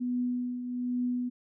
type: tone with tremolo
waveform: sine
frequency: 246.9 Hz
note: B3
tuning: in tune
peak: -26 dBFS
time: 0-1.3 s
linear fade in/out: 20 ms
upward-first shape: triangle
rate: 1.2 Hz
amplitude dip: 60%
effects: none